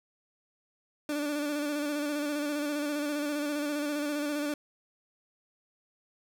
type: tone with vibrato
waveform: 30% pulse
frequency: 293.6 Hz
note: D4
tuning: in tune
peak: -27 dBFS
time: 1.09-4.54 s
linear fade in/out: 2 ms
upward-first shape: square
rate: 15 Hz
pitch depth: 31 cents each way
effects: none